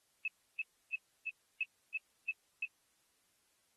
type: tone bursts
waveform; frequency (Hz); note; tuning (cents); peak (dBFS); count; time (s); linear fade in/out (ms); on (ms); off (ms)
sine; 2600; E7; -24; -33; 8; 0.25-2.652; 2; 29; 310
effects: white hiss -75 dBFS RMS until 3.76 s + AAC 32 kbps

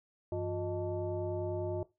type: tone with frequency modulation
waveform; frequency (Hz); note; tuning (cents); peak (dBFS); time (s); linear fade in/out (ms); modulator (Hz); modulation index
sine; 358; F4; +43; -32; 0.32-1.83; 2; 262; 1.2
effects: noise-tail reverb RT60 0.2 s tail -17 dB re dry

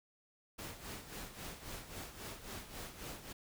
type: noise with tremolo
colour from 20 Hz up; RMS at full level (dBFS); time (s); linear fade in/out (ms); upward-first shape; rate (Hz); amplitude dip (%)
pink; -45; 0.58-3.33; 10; sine; 3.7; 65
effects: none

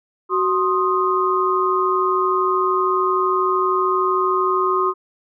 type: tone cluster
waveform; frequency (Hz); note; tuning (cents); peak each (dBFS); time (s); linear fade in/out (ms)
sine; 373.6 / 1056 / 1243; F#4 / C6 / D#6; +17 / +16 / -2; -20; 0.29-4.94; 50
effects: none

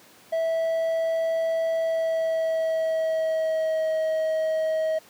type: tone with pitch glide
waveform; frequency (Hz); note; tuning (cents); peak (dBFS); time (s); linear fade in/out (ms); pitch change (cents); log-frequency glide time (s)
triangle; 654 to 634.6; E5 to D#5; -14 to +34; -20; 0.32-4.99; 10; -52; 1.77-3.92
effects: pink hiss -52 dBFS RMS until 5.09 s + high-pass 200 Hz 12 dB/octave

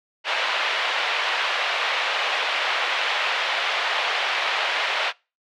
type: band-pass noise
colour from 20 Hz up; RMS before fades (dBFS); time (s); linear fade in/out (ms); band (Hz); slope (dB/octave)
white; -24; 0.24-5.13; 50; 550 to 3300; 24
effects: noise-tail reverb RT60 0.3 s tail -25 dB re dry

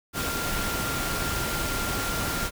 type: tone in noise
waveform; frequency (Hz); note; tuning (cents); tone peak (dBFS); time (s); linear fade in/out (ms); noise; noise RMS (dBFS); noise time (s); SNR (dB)
sine; 1391; F6; -7; -33; 0.13-2.51; 50; pink; -29; 0.13-2.51; -7
effects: none

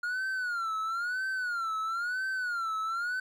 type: tone with vibrato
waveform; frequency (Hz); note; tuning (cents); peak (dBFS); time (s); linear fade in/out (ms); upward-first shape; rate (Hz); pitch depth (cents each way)
triangle; 1417; F6; +25; -28; 0.03-3.2; 5; sine; 1; 150
effects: none

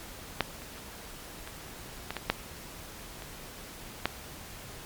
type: clicks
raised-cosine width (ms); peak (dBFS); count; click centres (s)
0.3; -8 / -29 / -30 / -25 / -17 / -17 / -7 / -25 / -9; 9; 0.407 / 0.62 / 0.781 / 1.475 / 2.106 / 2.167 / 2.3 / 3.222 / 4.056
effects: pink hiss -45 dBFS RMS until 4.85 s + MP3 96 kbps

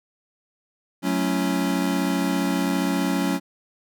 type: chord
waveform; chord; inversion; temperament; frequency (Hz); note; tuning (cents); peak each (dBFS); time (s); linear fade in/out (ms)
square; F# minor seventh; none; equal with one note detuned; 185 / 220 / 277.2 / 338.3; F#3 / A3 / C#4 / E4; 0 / 0 / 0 / +45; -26 / -30 / -25 / -31; 1.02-3.4; 50
effects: none

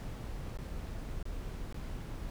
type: noise with dropouts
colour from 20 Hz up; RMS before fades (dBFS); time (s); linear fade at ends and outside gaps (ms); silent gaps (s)
brown; -40; 0-2.3; 0; 0.573-0.588 / 0.695-0.699 / 1.228-1.254 / 1.725-1.744
effects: none

